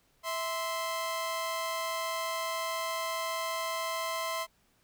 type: tone pair together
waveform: sawtooth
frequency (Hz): 655.2 / 1040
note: E5 / C6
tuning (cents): -11 / -11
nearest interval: minor sixth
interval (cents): 800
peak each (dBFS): -32 / -30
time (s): 0.23-4.47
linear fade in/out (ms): 50
effects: pink hiss -69 dBFS RMS until 4.83 s